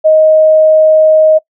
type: tone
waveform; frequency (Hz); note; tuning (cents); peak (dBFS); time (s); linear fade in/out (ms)
sine; 626; D#5; +10; -3; 0.04-1.39; 20
effects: noise-tail reverb RT60 0.1 s tail -21 dB re dry